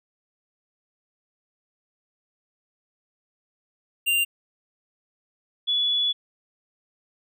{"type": "tone pair in turn", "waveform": ["square", "sine"], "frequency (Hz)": [2785, 3417], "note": ["F7", "G#7"], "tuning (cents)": [-5, 49], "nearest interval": "major third", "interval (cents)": 354, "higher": "second", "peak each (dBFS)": -20, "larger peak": "neither", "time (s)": [[4.06, 4.25], [5.67, 6.13]], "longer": "second", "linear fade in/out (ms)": 20, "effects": []}